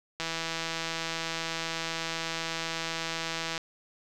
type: click train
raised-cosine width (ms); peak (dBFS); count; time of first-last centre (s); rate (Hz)
0.2; -15; 555; 0.2-3.578; 164
effects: none